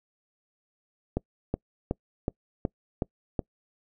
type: click train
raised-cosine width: 2 ms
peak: -13 dBFS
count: 7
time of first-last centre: 1.17-3.392 s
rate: 2.7 Hz
effects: noise-tail reverb RT60 0.1 s tail -26 dB re dry